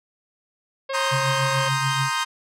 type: harmonic tone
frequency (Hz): 540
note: C#5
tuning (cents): -45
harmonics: 1 / 2 / 3 / 4 / 5 / 6 / 7 / 8 / 9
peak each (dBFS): -27 / -33 / -37 / -39 / -41 / -43 / -44 / -45 / -46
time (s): 0.89-1.69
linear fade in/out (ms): 10
type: chord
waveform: sawtooth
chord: C minor seventh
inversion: third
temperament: equal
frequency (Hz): 932.3 / 1046.5 / 1244.5 / 1568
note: Bb5 / C6 / Eb6 / G6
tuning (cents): 0 / 0 / 0 / 0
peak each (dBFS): -24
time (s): 0.93-2.25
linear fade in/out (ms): 20
type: tone with tremolo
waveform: sine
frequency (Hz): 135.5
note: C#3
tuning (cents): -39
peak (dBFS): -21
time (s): 1.11-2.1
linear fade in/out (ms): 20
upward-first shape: triangle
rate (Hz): 6.9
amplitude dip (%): 75
effects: low-pass 9000 Hz 12 dB/octave